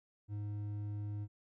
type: tone with hard clipping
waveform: triangle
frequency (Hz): 103.7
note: G#2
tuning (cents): -2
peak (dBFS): -39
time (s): 0.28-1.28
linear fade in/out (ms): 50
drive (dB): 9
effects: none